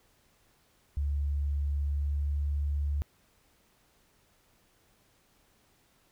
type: tone with pitch glide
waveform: sine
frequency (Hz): 71.6 to 72.22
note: D2 to D2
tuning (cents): -43 to -28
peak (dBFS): -27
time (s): 0.97-3.02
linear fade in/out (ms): 0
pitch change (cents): +15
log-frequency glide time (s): 1.79-2.41
effects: pink hiss -67 dBFS RMS until 6.11 s